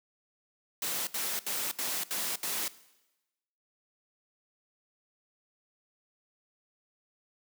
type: noise bursts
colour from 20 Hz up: white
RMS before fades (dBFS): -33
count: 6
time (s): 0.82-2.68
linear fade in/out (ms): 2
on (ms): 250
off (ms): 72
effects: noise-tail reverb RT60 1.0 s tail -18 dB re dry + high-pass 200 Hz 12 dB/octave

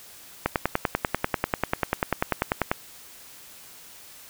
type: click train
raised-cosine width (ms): 0.5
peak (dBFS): -6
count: 24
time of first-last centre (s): 0.46-2.715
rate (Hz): 10.2
effects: white hiss -47 dBFS RMS until 4.29 s

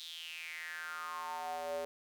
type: tone with high-pass filter sweep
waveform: square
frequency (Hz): 82.41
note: E2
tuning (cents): 0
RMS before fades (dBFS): -42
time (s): 0-1.85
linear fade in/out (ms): 0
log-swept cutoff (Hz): 3800 to 510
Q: 6.5
effects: none

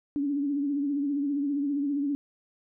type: tone with vibrato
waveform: sine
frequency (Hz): 284.3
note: C#4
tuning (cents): +44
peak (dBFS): -25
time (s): 0.16-2.15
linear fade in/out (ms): 0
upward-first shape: sine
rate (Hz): 15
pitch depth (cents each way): 59
effects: none

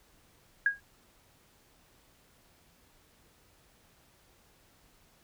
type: tone with exponential decay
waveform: sine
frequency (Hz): 1639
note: G#6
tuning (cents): -23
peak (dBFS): -19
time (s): 0.66-0.8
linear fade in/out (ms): 2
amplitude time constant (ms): 30
effects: pink hiss -64 dBFS RMS until 5.23 s

